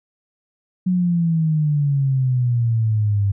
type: exponential sweep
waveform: sine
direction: down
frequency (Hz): 185 to 98.5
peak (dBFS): -15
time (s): 0.86-3.32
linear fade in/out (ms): 10
effects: none